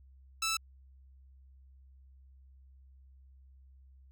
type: tone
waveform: 10% pulse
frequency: 1318.5 Hz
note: E6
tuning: in tune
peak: -22 dBFS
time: 0.42-0.57 s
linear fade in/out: 5 ms
effects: added 66 Hz sine -55 dBFS peak until 4.11 s